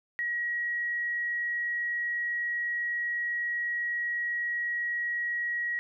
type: tone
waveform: sine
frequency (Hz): 1906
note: A#6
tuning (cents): +38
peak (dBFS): -28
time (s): 0.19-5.79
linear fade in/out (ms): 0
effects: none